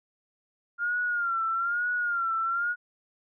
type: tone with vibrato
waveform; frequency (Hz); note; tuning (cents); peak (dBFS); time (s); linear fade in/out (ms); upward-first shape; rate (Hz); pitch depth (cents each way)
sine; 1396.9; F6; 0; -25; 0.78-2.76; 50; sine; 1.1; 80
effects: none